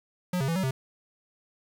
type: tone with pitch steps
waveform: square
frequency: 180.1 / 134.9 / 166.2 / 189.3 / 132 Hz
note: F#3 / C#3 / E3 / F#3 / C3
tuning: -46 / -47 / +15 / +40 / +16 cents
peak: -26 dBFS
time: 0.33-0.71 s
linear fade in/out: 5 ms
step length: 76 ms
effects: 9-bit